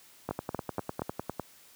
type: two click trains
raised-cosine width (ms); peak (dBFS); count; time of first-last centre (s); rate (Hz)
1; -17 / -18; 4 / 12; 0.31-1.019 / 0.29-1.397; 4.23 / 9.94
effects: white hiss -57 dBFS RMS until 1.75 s + high-pass 80 Hz 12 dB/octave